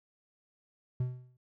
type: tone with exponential decay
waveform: triangle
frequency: 125.6 Hz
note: B2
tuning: 30 cents sharp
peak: -24 dBFS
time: 1-1.37 s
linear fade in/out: 5 ms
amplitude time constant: 79 ms
effects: none